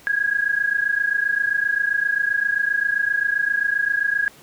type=tone pair together; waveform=sine; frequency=1633.6 / 1661.2 Hz; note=G#6 / G#6; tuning=-29 / 0 cents; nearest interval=unison; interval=29 cents; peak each=-21 dBFS; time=0.07-4.28 s; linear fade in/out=0 ms; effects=pink hiss -48 dBFS RMS until 4.42 s + high-pass 80 Hz 12 dB/octave